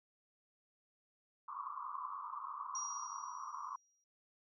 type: band-pass noise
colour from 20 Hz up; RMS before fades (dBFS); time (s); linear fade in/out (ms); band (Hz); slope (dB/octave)
white; -45; 1.48-3.76; 2; 990 to 1200; 96
type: tone with exponential decay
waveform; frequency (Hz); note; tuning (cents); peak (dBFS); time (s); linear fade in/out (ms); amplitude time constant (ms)
sine; 5730; F8; +44; -38; 2.75-4.04; 2; 280
effects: none